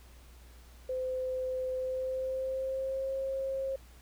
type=tone with pitch glide; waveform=sine; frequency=514 to 536.1 Hz; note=C5 to C5; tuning=-31 to +42 cents; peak=-31 dBFS; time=0.89-3.76 s; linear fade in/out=5 ms; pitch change=+73 cents; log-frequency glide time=1.77-3.13 s; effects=added 60 Hz sine -52 dBFS peak until 4.01 s + pink hiss -60 dBFS RMS until 4.01 s